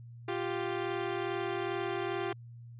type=tone pair together; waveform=sawtooth; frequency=349.2 / 391.6 Hz; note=F4 / G4; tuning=0 / -2 cents; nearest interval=major second; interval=198 cents; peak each=-31 / -31 dBFS; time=0.28-2.33 s; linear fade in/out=5 ms; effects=added 118 Hz sine -46 dBFS peak until 2.79 s + resampled to 8000 Hz